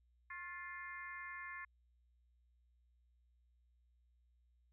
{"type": "harmonic tone with a mistuned harmonic", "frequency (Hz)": 350.1, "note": "F4", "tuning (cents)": 4, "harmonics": [3, 4, 5, 6, 7], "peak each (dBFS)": [-51, -58, -49, -51, -63], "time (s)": [0.3, 1.65], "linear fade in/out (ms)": 5, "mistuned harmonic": 3, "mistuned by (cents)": 46, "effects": ["added 60 Hz sine -70 dBFS peak until 4.72 s"]}